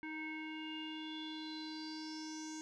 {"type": "tone with low-pass filter sweep", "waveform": "square", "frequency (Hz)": 312.5, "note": "D#4", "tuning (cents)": 8, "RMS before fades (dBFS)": -45, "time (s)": [0.03, 2.61], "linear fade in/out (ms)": 0, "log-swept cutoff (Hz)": [2000, 6600], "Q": 7.7, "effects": []}